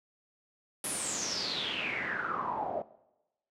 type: noise with low-pass filter sweep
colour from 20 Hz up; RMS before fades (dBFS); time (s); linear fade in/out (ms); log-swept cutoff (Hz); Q
pink; -34; 0.84-2.82; 2; 11000 to 620; 9.6
effects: noise-tail reverb RT60 0.9 s tail -18 dB re dry + high-pass 200 Hz 12 dB/octave